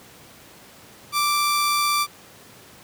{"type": "tone pair together", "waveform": "sawtooth", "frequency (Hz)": [1174.7, 4623], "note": ["D6", "D8"], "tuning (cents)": [0, -28], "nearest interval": "2 octaves", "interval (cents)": 2372, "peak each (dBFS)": [-16, -24], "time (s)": [1.12, 2.07], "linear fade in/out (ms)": 50, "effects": ["pink hiss -47 dBFS RMS until 2.83 s", "high-pass 100 Hz 12 dB/octave"]}